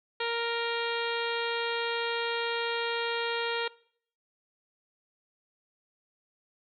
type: harmonic tone with a mistuned harmonic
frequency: 466.2 Hz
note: A#4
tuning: in tune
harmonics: 1 / 2 / 3 / 4 / 5 / 6 / 7 / 8 / 9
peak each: -32 / -35 / -37 / -38 / -39 / -40 / -40 / -41 / -42 dBFS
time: 0.2-3.68 s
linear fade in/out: 5 ms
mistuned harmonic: 5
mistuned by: +17 cents
effects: noise-tail reverb RT60 0.6 s tail -22 dB re dry + MP3 96 kbps